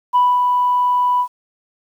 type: tone with ADSR envelope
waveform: sine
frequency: 987.8 Hz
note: B5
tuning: in tune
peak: -8 dBFS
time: 0.13-1.28 s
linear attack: 26 ms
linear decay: 230 ms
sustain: -4 dB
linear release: 78 ms
effects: tanh soft clip ceiling -7 dBFS + 8-bit